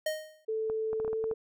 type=tone with exponential decay; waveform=square; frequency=621 Hz; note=D#5; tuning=3 cents flat; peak=-27 dBFS; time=0.06-0.45 s; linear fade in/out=5 ms; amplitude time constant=84 ms
type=tone with pitch glide; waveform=sine; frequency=440 to 443.8 Hz; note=A4 to A4; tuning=0 to +15 cents; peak=-29 dBFS; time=0.48-1.34 s; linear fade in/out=10 ms; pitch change=+15 cents; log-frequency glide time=1.06-1.21 s
type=clicks; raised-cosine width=1 ms; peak=-27 dBFS; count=8; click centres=0.699 / 0.931 / 1 / 1.048 / 1.079 / 1.131 / 1.241 / 1.313 s
effects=none